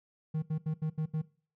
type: tone bursts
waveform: triangle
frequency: 156.4 Hz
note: D#3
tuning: 9 cents sharp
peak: -27 dBFS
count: 6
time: 0.34-1.219 s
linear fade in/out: 10 ms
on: 84 ms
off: 75 ms
effects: noise-tail reverb RT60 0.4 s tail -19 dB re dry